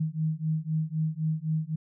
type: beating tone pair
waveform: sine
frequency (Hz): 155.56 / 159.46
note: D#3 / D#3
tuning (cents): 0 / +43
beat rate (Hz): 3.9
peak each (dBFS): -29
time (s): 0-1.76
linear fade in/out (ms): 10
effects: none